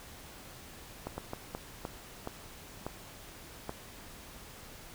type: slowing click train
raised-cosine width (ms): 1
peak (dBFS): -22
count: 8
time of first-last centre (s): 1.07-3.694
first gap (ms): 110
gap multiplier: 1.4
effects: pink hiss -50 dBFS RMS until 4.94 s